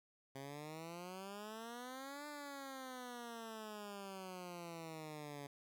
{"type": "exponential two-way sweep", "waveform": "10% pulse", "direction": "up then down", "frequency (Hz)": [134.1, 297.5, 140.9], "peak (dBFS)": -39, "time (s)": [0.35, 5.47], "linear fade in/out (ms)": 5, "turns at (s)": 2.27, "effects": []}